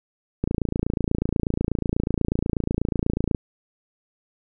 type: click train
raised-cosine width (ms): 3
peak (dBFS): -9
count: 83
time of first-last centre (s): 0.44-3.348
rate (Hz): 28.2
effects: none